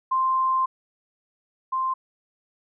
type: tone pair in turn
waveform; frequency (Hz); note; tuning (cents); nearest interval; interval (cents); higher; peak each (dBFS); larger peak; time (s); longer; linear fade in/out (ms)
sine; 1046.5 / 1046.5; C6 / C6; 0 / 0; unison; 0; neither; -19 / -22; first; 0.11-0.66 / 1.72-1.94; first; 10
effects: none